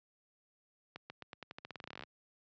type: accelerating click train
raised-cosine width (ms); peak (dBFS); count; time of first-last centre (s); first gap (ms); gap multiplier
0.3; -29; 21; 0.96-2.036; 140; 0.88
effects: high-pass 100 Hz 12 dB/octave + resampled to 16000 Hz